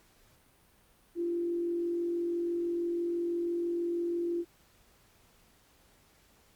sine tone with frequency modulation, 343.5 Hz, F4, 29 cents flat, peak -29 dBFS, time 1.15-4.45 s, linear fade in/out 50 ms, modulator 46.1 Hz, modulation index 0.24, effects pink hiss -64 dBFS RMS until 6.55 s + Opus 48 kbps

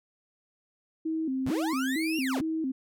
sine tone with vibrato, 290 Hz, D4, 22 cents flat, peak -27 dBFS, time 1.05-2.72 s, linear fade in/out 10 ms, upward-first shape square, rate 2.2 Hz, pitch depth 170 cents each way
35% pulse linear two-way sweep, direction up then down, 56.3 to 2845 to 56.3 Hz, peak -30 dBFS, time 1.46-2.41 s, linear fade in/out 5 ms, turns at 2.19 s
effects none

